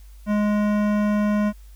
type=tone with hard clipping; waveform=sine; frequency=208.5 Hz; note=G#3; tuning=7 cents sharp; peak=-20 dBFS; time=0.26-1.53 s; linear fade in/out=50 ms; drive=16 dB; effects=added 50 Hz sine -41 dBFS peak until 1.75 s + white hiss -58 dBFS RMS until 1.75 s